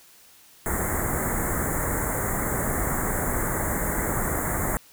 pink band-stop noise, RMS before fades -26 dBFS, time 0.66-4.77 s, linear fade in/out 0 ms, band 2100 to 6800 Hz, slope 96 dB/octave, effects white hiss -53 dBFS RMS until 4.92 s

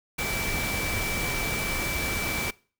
sine tone in noise, 2319 Hz, D7, 22 cents flat, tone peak -30 dBFS, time 0.18-2.51 s, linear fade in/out 10 ms, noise pink, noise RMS -30 dBFS, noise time 0.18-2.51 s, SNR -3 dB, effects noise-tail reverb RT60 0.4 s tail -23 dB re dry

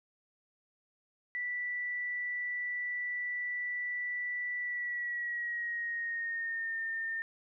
sine tone with pitch glide, 1966 to 1813.3 Hz, B6 to A#6, -8 to -48 cents, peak -33 dBFS, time 1.35-7.22 s, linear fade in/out 0 ms, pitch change -140 cents, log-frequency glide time 4.59-6.81 s, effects none

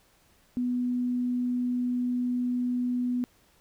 sine tone, 246.9 Hz, B3, in tune, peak -25 dBFS, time 0.57-3.24 s, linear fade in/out 0 ms, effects pink hiss -63 dBFS RMS until 3.6 s

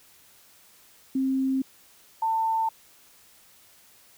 sine tone pair in turn, 265.4 / 894.9 Hz, C4 / A5, +25 / +29 cents, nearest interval octave + major sixth, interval 2104 cents, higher second, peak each -22 dBFS, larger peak neither, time 1.15-1.62 / 2.22-2.69 s, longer neither, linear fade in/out 5 ms, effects white hiss -56 dBFS RMS until 4.17 s

